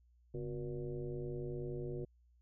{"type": "tone with frequency modulation", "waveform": "sine", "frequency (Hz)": 251.2, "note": "B3", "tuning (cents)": 30, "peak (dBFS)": -38, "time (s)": [0.34, 2.05], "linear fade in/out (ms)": 5, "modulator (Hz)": 113, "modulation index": 2, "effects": ["added 60 Hz sine -65 dBFS peak until 2.41 s"]}